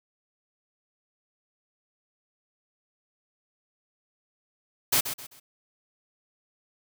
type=noise with echo; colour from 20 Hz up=white; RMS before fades=-22 dBFS; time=4.92-5.01 s; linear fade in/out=10 ms; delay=130 ms; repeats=3; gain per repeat=-10 dB; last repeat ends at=5.4 s; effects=none